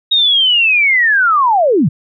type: linear sweep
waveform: sine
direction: down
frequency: 3779 to 114.8 Hz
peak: -8 dBFS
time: 0.11-1.89 s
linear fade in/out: 10 ms
effects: none